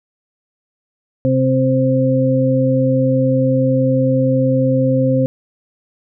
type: harmonic tone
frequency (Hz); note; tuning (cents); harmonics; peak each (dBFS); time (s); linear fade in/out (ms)
130.81; C3; 0; 1 / 2 / 4; -16 / -16 / -16; 1.25-5.26; 0
effects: none